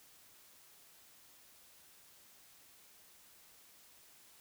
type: silence
effects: white hiss -62 dBFS RMS until 4.4 s